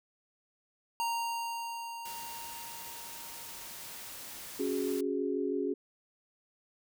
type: tone with exponential decay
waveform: square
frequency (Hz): 929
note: A#5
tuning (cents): -6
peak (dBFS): -30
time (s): 1-4.82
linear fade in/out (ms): 0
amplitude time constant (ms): 830
type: noise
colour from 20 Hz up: white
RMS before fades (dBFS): -45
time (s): 2.05-5.01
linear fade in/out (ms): 5
type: chord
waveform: sine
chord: C# suspended fourth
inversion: none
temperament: just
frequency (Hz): 277.2 / 369.6 / 415.8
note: C#4 / F#4 / G#4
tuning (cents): 0 / -2 / +2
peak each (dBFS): -34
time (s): 4.59-5.74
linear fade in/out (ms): 10
effects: none